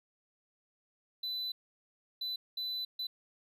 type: tone bursts at uneven times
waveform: triangle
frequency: 4000 Hz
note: B7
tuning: 21 cents sharp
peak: -33 dBFS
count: 4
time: 1.23-1.52 / 2.21-2.36 / 2.57-2.85 / 2.99-3.07 s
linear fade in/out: 5 ms
effects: resampled to 32000 Hz